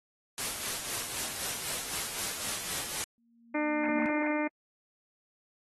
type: noise with tremolo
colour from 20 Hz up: white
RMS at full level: -33 dBFS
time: 0.38-3.04 s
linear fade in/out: 0 ms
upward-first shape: sine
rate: 3.9 Hz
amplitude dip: 45%
type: tone with exponential growth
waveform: sine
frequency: 233.1 Hz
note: A#3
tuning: in tune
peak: -29 dBFS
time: 3.18-4.06 s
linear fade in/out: 0 ms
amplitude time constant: 190 ms
type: harmonic tone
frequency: 300 Hz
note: D4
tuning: 37 cents sharp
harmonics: 1 / 2 / 3 / 4 / 5 / 6 / 7 / 8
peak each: -30 / -34 / -37 / -42 / -42 / -42 / -37 / -42 dBFS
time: 3.54-4.48 s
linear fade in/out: 10 ms
effects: AAC 32 kbps